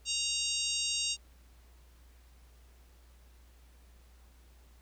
harmonic tone, 932.3 Hz, A#5, in tune, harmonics 3 / 4 / 5 / 6 / 7 / 8 / 9, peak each -36 / -37 / -38 / -39 / -39 / -40 / -41 dBFS, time 0.05-1.17 s, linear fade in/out 50 ms, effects added 60 Hz sine -56 dBFS peak until 4.81 s + pink hiss -66 dBFS RMS until 4.81 s

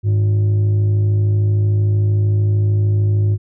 sine tone with frequency modulation, 102.9 Hz, G#2, 16 cents flat, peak -10 dBFS, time 0.03-3.38 s, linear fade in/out 50 ms, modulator 259 Hz, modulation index 0.22, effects tanh soft clip ceiling -10 dBFS

